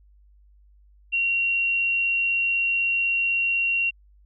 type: tone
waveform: sine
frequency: 2748 Hz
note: F7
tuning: 29 cents flat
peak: -20 dBFS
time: 1.12-3.91 s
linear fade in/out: 20 ms
effects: added 50 Hz sine -52 dBFS peak until 4.25 s